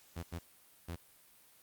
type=tone bursts at uneven times; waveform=sawtooth; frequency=85.2 Hz; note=F2; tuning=42 cents flat; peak=-35 dBFS; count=3; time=0.16-0.23 / 0.32-0.39 / 0.88-0.96 s; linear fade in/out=10 ms; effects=white hiss -63 dBFS RMS until 1.62 s + Opus 48 kbps